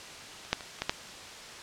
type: clicks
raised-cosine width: 0.2 ms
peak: -29 / -7 / -23 / -29 / -12 / -8 dBFS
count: 6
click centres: 0.45 / 0.53 / 0.608 / 0.788 / 0.82 / 0.895 s
effects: white hiss -44 dBFS RMS until 1.62 s + low-pass 6000 Hz 12 dB/octave